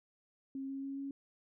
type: tone with pitch steps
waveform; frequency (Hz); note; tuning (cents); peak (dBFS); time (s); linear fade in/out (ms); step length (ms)
sine; 270 / 272 / 274.1 / 276.2; C#4 / C#4 / C#4 / C#4; -45 / -33 / -19 / -6; -38; 0.55-1.11; 2; 140
effects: none